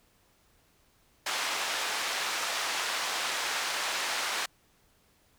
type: band-pass noise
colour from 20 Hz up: pink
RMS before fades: -32 dBFS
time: 1.26-4.46 s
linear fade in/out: 5 ms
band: 900 to 6700 Hz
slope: 12 dB/octave
effects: pink hiss -66 dBFS RMS until 5.38 s